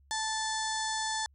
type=harmonic tone with a mistuned harmonic; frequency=877 Hz; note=A5; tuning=6 cents flat; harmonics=1 / 2 / 4 / 5 / 6 / 7 / 8 / 9 / 10; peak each=-34 / -37 / -40 / -41 / -42 / -42 / -43 / -44 / -44 dBFS; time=0.11-1.26 s; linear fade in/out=0 ms; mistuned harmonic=10; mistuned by=+42 cents; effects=added 69 Hz sine -59 dBFS peak until 1.34 s